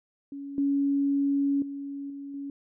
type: tone with level steps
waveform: sine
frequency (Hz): 280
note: C#4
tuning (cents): +18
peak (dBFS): -35 / -22 / -33 / -36 / -33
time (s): 0.32-2.5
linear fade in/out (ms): 2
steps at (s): 0.58 / 1.62 / 2.1 / 2.34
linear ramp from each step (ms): 2
effects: none